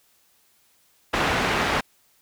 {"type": "low-pass noise", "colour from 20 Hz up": "white", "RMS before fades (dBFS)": -23, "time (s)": [1.13, 1.81], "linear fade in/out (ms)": 10, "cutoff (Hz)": 1900, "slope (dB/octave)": 12, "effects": ["white hiss -62 dBFS RMS until 2.21 s"]}